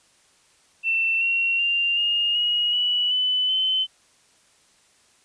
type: tone with pitch steps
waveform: sine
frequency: 2685 / 2735 / 2786 / 2838 / 2891 / 2945 / 3000 / 3056 Hz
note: E7 / F7 / F7 / F7 / F#7 / F#7 / F#7 / G7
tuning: +31 / -37 / -5 / +27 / -41 / -9 / +23 / -45 cents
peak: -19 dBFS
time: 0.83-3.87 s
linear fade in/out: 50 ms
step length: 380 ms
effects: white hiss -59 dBFS RMS until 5.24 s + resampled to 22050 Hz